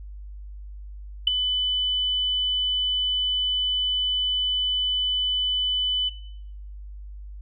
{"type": "tone with ADSR envelope", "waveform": "sine", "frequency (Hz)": 3000, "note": "F#7", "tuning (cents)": 23, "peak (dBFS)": -12, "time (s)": [1.27, 6.1], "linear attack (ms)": 5, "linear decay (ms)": 9, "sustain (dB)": -9, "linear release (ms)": 22, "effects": ["noise-tail reverb RT60 0.7 s tail -18 dB re dry", "added 50 Hz sine -36 dBFS peak until 7.41 s"]}